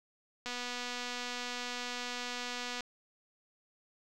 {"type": "click train", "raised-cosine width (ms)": 0.2, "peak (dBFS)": -22, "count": 576, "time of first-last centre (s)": [0.46, 2.807], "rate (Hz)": 245, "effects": []}